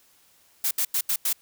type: noise bursts at uneven times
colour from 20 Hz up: blue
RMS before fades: -24 dBFS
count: 5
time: 0.64-0.71 / 0.78-0.85 / 0.94-1.01 / 1.09-1.16 / 1.25-1.33 s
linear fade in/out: 5 ms
effects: white hiss -60 dBFS RMS until 1.41 s